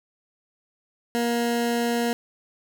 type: tone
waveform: 20% pulse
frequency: 236.3 Hz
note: A#3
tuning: 24 cents sharp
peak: -17 dBFS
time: 1.15-2.13 s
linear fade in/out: 0 ms
effects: none